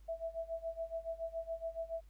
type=tone with tremolo; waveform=sine; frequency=659.3 Hz; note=E5; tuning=in tune; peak=-35 dBFS; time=0.08-2.01 s; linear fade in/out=10 ms; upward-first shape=sine; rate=7.1 Hz; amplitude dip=90%; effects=added 50 Hz sine -55 dBFS peak until 2.09 s + pink hiss -74 dBFS RMS until 2.09 s